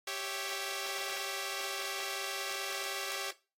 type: chord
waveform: 5% pulse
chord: C# diminished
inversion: second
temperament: equal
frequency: 392 / 554.4 / 659.3 Hz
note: G4 / C#5 / E5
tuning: 0 / 0 / 0 cents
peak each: -28 / -28 / -32 dBFS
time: 0.07-3.31 s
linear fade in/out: 5 ms
effects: noise-tail reverb RT60 0.3 s tail -17 dB re dry + AAC 48 kbps